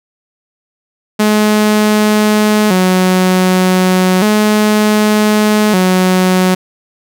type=tone with vibrato; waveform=sawtooth; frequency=197.9 Hz; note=G3; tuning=17 cents sharp; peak=-4 dBFS; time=1.19-6.55 s; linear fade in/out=10 ms; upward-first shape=square; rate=0.33 Hz; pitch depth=120 cents each way; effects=none